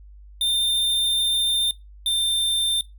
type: tone pair in turn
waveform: square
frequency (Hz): 3607 / 3590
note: A7 / A7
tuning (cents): +42 / +34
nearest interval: unison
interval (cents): 8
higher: first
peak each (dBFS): -20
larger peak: neither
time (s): 0.41-1.71 / 2.06-2.81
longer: first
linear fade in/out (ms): 2
effects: noise-tail reverb RT60 0.2 s tail -19 dB re dry + added 50 Hz sine -42 dBFS peak until 2.98 s